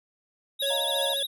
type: tone with vibrato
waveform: square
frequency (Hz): 3590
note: A7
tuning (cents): +34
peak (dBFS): -27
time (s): 0.59-1.27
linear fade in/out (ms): 20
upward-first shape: sine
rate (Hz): 14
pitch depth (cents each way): 120
type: tone with tremolo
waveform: square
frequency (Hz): 554.4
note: C#5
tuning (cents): 0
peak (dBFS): -28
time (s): 0.62-1.23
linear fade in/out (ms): 5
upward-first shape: triangle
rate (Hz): 3.1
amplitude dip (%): 55
type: chord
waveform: sine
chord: Eb suspended second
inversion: none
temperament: equal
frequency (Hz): 622.3 / 698.5 / 932.3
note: Eb5 / F5 / Bb5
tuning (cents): 0 / 0 / 0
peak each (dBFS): -36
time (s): 0.7-1.14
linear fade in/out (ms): 5
effects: none